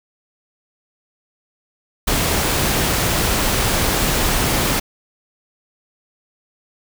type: noise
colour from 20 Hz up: pink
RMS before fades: -18 dBFS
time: 2.07-4.8 s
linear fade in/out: 10 ms
effects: none